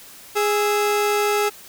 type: tone pair together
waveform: 30% pulse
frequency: 414.2 / 1315 Hz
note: G#4 / E6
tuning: -5 / -5 cents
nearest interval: octave + minor sixth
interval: 2000 cents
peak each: -16 / -22 dBFS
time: 0.35-1.5 s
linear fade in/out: 20 ms
effects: white hiss -43 dBFS RMS until 1.68 s